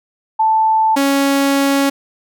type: tone pair in turn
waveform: sine / sawtooth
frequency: 880 / 277.2 Hz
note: A5 / C#4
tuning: 0 / 0 cents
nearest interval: octave + minor sixth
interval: 2000 cents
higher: first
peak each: -10 / -8 dBFS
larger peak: second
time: 0.39-0.96 / 0.96-1.9 s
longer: second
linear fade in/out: 10 ms
effects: none